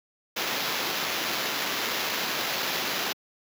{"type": "noise with sample-and-hold", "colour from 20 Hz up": "blue", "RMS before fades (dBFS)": -29, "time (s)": [0.36, 3.13], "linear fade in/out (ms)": 10, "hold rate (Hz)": 8820, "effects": ["high-pass 200 Hz 12 dB/octave"]}